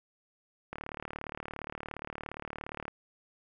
click train, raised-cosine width 0.5 ms, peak -23 dBFS, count 81, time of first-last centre 0.73-2.881 s, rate 37.2 Hz, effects none

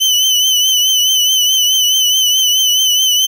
30% pulse tone with vibrato, 3027 Hz, F#7, 39 cents sharp, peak -7 dBFS, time 0-3.27 s, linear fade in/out 20 ms, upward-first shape triangle, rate 4.7 Hz, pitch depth 59 cents each way, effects none

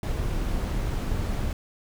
brown noise, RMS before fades -27 dBFS, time 0.03-1.53 s, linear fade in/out 2 ms, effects none

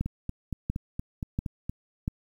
two click trains, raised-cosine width 5 ms, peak -15 / -19 dBFS, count 4 / 8, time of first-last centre 0.01-2.079 / 0.06-1.696 s, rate 1.45 / 4.28 Hz, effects 9-bit

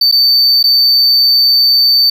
triangle tone with dropouts, 4564 Hz, C#8, 50 cents sharp, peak -5 dBFS, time 0.01-2.1 s, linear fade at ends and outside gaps 5 ms, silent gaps 0.115-0.123 / 0.629-0.639 s, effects none

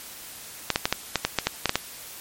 clicks, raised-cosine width 0.2 ms, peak -3 dBFS, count 11, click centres 0.703 / 0.759 / 0.855 / 0.926 / 1.157 / 1.25 / 1.387 / 1.47 / 1.657 / 1.694 / 1.756 s, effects white hiss -41 dBFS RMS until 2.2 s + MP3 64 kbps

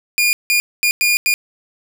sawtooth tone bursts at uneven times, 2426 Hz, D#7, 44 cents flat, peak -9 dBFS, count 5, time 0.18-0.33 / 0.5-0.6 / 0.83-0.91 / 1.01-1.17 / 1.26-1.34 s, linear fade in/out 0 ms, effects none

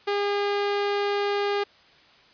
sawtooth tone, 406 Hz, G#4, 39 cents flat, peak -19 dBFS, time 0.07-1.64 s, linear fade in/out 10 ms, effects white hiss -55 dBFS RMS until 2.33 s + resampled to 11025 Hz

